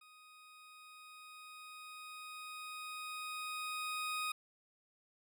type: tone with level ramp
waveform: 20% pulse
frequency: 1248 Hz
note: D#6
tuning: 5 cents sharp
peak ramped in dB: -54 to -31 dBFS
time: 0.01-4.32 s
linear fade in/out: 5 ms
effects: none